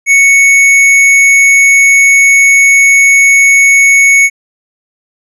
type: tone with hard clipping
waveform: sine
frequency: 2217 Hz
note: C#7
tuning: in tune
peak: -4 dBFS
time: 0.06-4.3 s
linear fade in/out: 50 ms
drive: 14 dB
effects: low-pass 11000 Hz 12 dB/octave